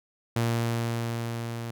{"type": "tone with level ramp", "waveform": "sawtooth", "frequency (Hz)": 116.54, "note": "A#2", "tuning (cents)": 0, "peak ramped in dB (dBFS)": [-19, -29], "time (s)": [0.36, 1.71], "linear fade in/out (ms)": 5, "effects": []}